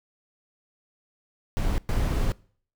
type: noise bursts at uneven times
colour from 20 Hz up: brown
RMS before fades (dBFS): -24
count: 2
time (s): 1.57-1.78 / 1.89-2.32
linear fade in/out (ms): 0
effects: noise-tail reverb RT60 0.5 s tail -23 dB re dry